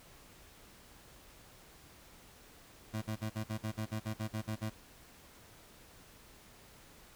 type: tone bursts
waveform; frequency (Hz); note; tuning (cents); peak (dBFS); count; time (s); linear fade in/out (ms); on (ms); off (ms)
25% pulse; 108.6; A2; -22; -31; 13; 2.93-4.702; 20; 92; 48
effects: pink hiss -58 dBFS RMS until 7.15 s